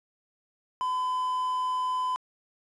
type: tone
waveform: triangle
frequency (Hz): 1012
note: B5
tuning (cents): +42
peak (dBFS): -24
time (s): 0.81-2.16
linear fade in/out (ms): 0
effects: resampled to 22050 Hz + 9-bit